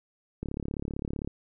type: click train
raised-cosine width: 3 ms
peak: -20 dBFS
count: 31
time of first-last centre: 0.43-1.275 s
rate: 35.5 Hz
effects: none